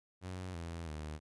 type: tone with pitch steps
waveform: sawtooth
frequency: 92 / 83.88 / 76.47 Hz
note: F#2 / E2 / D#2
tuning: -9 / +31 / -29 cents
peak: -37 dBFS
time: 0.21-1.2 s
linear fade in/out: 50 ms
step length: 330 ms
effects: resampled to 24000 Hz